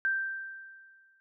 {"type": "tone with exponential decay", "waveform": "sine", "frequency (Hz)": 1568, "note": "G6", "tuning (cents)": 0, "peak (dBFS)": -24, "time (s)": [0.05, 1.2], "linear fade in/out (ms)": 0, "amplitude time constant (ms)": 250, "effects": []}